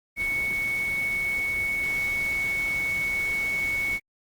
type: tone in noise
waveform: sine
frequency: 2217 Hz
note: C#7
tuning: in tune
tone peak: -24 dBFS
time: 0.16-4 s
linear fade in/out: 50 ms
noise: pink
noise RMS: -39 dBFS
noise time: 0.16-4 s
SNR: +12 dB
effects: Opus 32 kbps